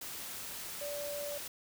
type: tone in noise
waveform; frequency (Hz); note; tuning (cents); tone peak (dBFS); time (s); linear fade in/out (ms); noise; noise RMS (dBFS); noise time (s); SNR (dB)
sine; 580; D5; -22; -38; 0.81-1.38; 5; white; -43; 0.01-1.48; +2
effects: none